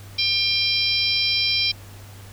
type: harmonic tone with a mistuned harmonic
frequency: 797 Hz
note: G5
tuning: 28 cents sharp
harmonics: 3 / 4 / 5 / 6 / 7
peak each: -25 / -25 / -25 / -25 / -25 dBFS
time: 0.18-1.72 s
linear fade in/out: 10 ms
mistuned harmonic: 7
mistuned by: -67 cents
effects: added 99 Hz sine -40 dBFS peak until 2.32 s + pink hiss -46 dBFS RMS until 2.32 s